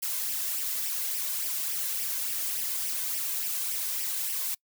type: noise with flanger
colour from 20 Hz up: blue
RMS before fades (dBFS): -31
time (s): 0.02-4.55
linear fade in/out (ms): 10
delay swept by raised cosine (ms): 0.36 to 1.96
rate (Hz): 3.5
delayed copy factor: +0.6
effects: noise-tail reverb RT60 0.1 s tail -26 dB re dry